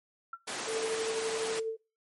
sine tone with exponential decay, 1359 Hz, F6, 48 cents flat, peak -33 dBFS, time 0.33-0.4 s, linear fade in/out 5 ms, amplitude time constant 15 ms
pink high-pass noise, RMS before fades -37 dBFS, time 0.47-1.6 s, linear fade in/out 10 ms, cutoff 370 Hz, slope 12 dB/octave
sine tone with tremolo, 446.4 Hz, A4, 25 cents sharp, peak -28 dBFS, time 0.66-1.77 s, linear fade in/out 50 ms, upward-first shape triangle, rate 12 Hz, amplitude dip 45%
effects noise-tail reverb RT60 0.3 s tail -20 dB re dry + MP3 48 kbps

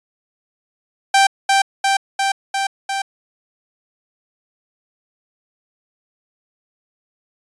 sawtooth tone with echo, 784 Hz, G5, in tune, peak -6 dBFS, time 1.14-1.27 s, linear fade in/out 5 ms, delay 350 ms, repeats 5, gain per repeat -2 dB, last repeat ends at 3.02 s, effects resampled to 22050 Hz

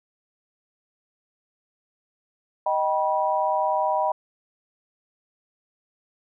sine chord, Eb augmented, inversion none, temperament just, 622.3 / 777.8 / 972.3 Hz, Eb5 / G5 / B5, 0 / -14 / -27 cents, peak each -25 / -25 / -24 dBFS, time 2.66-4.12 s, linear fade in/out 5 ms, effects none

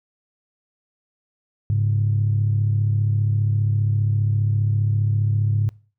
sine tone pair together, 104.43 / 139.4 Hz, G#2 / C#3, +10 / +10 cents, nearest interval perfect fourth, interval 500 cents, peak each -17 / -24 dBFS, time 1.7-5.69 s, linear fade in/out 0 ms, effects noise-tail reverb RT60 0.4 s tail -23 dB re dry + tanh soft clip ceiling -10 dBFS

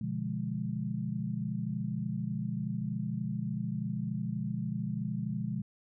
sine chord, B diminished seventh, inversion none, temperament equal, 123.47 / 146.83 / 174.61 / 207.7 Hz, B2 / D3 / F3 / Ab3, 0 / 0 / 0 / 0 cents, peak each -37 / -39 / -37 / -36 dBFS, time 0.01-5.62 s, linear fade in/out 5 ms, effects none

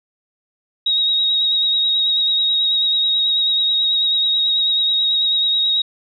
sine tone with vibrato, 3788 Hz, A#7, 27 cents sharp, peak -14 dBFS, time 0.86-5.82 s, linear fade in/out 5 ms, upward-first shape sine, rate 9.2 Hz, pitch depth 22 cents each way, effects none

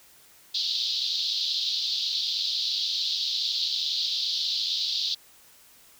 white band-pass noise, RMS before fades -28 dBFS, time 0.54-5.15 s, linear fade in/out 10 ms, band 3500 to 4600 Hz, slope 48 dB/octave, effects white hiss -55 dBFS RMS until 5.99 s

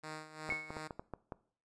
5% pulse tone with tremolo, 155.4 Hz, D#3, 2 cents flat, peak -31 dBFS, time 0.03-0.88 s, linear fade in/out 10 ms, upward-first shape sine, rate 2.8 Hz, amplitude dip 75%
clicks, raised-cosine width 1 ms, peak -27 dBFS, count 8, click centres 0.492 / 0.523 / 0.705 / 0.768 / 0.908 / 0.995 / 1.137 / 1.322 s
sine tone with exponential decay, 2200 Hz, C#7, 14 cents flat, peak -31 dBFS, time 0.5-0.89 s, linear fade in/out 1 ms, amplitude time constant 83 ms
effects noise-tail reverb RT60 0.5 s tail -20 dB re dry + resampled to 22050 Hz

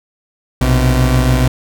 30% pulse tone pair together, 60.34 / 127.6 Hz, B1 / C3, -40 / -43 cents, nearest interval octave + minor second, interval 1297 cents, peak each -10 dBFS, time 0.61-1.48 s, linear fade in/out 5 ms, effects none

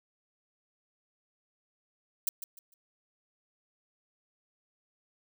violet noise with echo, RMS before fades -29 dBFS, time 2.27-2.29 s, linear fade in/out 2 ms, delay 150 ms, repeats 3, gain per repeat -11 dB, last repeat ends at 2.74 s, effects none

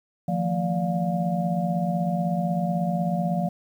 sine tone cluster, 159.3 / 175.4 / 225.1 / 582 / 706 Hz, D#3 / F3 / A3 / D5 / F5, +41 / +8 / +40 / -16 / +19 cents, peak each -33 / -24 / -32 / -33 / -29 dBFS, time 0.28-3.49 s, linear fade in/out 5 ms, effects 9-bit

